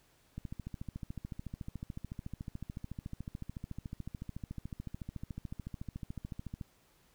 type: click train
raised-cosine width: 5 ms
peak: -28 dBFS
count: 87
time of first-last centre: 0.38-6.612 s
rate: 13.8 Hz
effects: pink hiss -68 dBFS RMS until 7.14 s

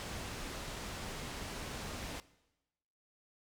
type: low-pass noise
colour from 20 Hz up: pink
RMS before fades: -43 dBFS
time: 0-2.2 s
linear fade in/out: 0 ms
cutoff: 8100 Hz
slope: 12 dB/octave
effects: noise-tail reverb RT60 1.0 s tail -19 dB re dry

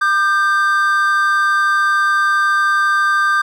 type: tone pair together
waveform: triangle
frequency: 1202.1 / 1568 Hz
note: D6 / G6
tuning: +40 / 0 cents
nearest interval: perfect fourth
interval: 460 cents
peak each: -13 dBFS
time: 0.01-3.42 s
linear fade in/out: 10 ms
effects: none

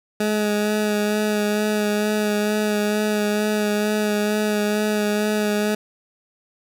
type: tone with vibrato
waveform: 20% pulse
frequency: 210.3 Hz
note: G#3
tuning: 22 cents sharp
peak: -14 dBFS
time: 0.2-5.75 s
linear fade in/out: 5 ms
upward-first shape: sine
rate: 2.2 Hz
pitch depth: 18 cents each way
effects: none

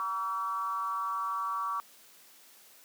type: tone with frequency modulation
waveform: sine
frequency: 1143 Hz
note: D6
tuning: 47 cents flat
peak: -30 dBFS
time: 0-1.8 s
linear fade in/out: 0 ms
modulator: 197 Hz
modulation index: 0.7
effects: white hiss -57 dBFS RMS until 2.84 s + high-pass 200 Hz 12 dB/octave

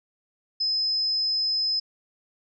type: tone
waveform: sine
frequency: 5100 Hz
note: D#8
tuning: 42 cents sharp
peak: -22 dBFS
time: 0.6-1.8 s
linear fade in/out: 10 ms
effects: none

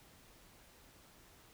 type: silence
effects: pink hiss -62 dBFS RMS until 1.53 s

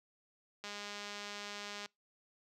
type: click train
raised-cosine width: 0.2 ms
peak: -27 dBFS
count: 251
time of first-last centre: 0.64-1.86 s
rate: 205 Hz
effects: noise-tail reverb RT60 0.2 s tail -26 dB re dry + high-pass 150 Hz 12 dB/octave

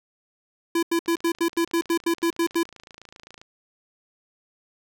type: tone bursts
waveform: square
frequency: 336.1 Hz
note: E4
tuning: 34 cents sharp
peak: -20 dBFS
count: 12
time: 0.75-2.632 s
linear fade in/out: 5 ms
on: 78 ms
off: 86 ms
type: click train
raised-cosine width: 0.2 ms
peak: -27 dBFS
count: 66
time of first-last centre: 1.06-3.415 s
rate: 27.6 Hz
effects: none

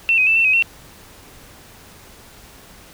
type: tone with pitch steps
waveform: sine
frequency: 2694 / 2517 / 2648 / 2690 / 2531 / 2712 Hz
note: E7 / D#7 / E7 / E7 / D#7 / E7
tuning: +37 / +19 / +7 / +34 / +29 / +49 cents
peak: -12 dBFS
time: 0.09-0.624 s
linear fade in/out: 0 ms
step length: 89 ms
effects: pink hiss -44 dBFS RMS until 2.93 s

